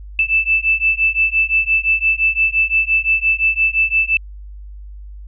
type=beating tone pair; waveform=sine; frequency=2637 / 2642.8 Hz; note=E7 / E7; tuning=0 / +4 cents; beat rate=5.8 Hz; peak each=-16 dBFS; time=0.19-4.17 s; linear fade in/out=2 ms; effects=added 50 Hz sine -31 dBFS peak until 5.27 s